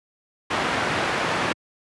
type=low-pass noise; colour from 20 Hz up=white; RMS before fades=-24 dBFS; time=0.5-1.53 s; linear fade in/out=10 ms; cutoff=1800 Hz; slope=12 dB/octave; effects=high-pass 100 Hz 12 dB/octave + resampled to 24000 Hz